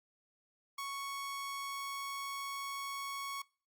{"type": "tone", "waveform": "sawtooth", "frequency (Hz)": 1108.7, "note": "C#6", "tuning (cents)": 0, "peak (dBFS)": -35, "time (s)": [0.78, 3.42], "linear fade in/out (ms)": 5, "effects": ["noise-tail reverb RT60 0.4 s tail -24 dB re dry", "Opus 48 kbps"]}